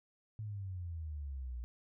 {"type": "exponential sweep", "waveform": "sine", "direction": "down", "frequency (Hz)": [110, 58.27], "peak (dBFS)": -39, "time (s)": [0.39, 1.64], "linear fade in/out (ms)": 0, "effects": []}